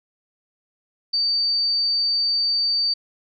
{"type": "tone", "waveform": "sine", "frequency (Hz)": 4607, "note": "D8", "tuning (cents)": -34, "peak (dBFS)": -18, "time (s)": [1.13, 2.94], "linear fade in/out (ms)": 10, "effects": []}